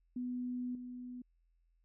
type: tone with level steps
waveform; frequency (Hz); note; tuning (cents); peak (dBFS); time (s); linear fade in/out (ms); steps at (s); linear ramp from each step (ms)
sine; 248.1; B3; +8; -36 / -43; 0.16-1.22; 5; 0.75; 2
effects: added 42 Hz sine -70 dBFS peak until 1.84 s